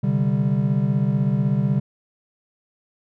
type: chord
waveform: triangle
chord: C suspended second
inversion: none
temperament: equal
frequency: 130.81 / 146.83 / 196 Hz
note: C3 / D3 / G3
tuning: 0 / 0 / 0 cents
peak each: -20 dBFS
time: 0.03-1.8 s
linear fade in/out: 10 ms
effects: none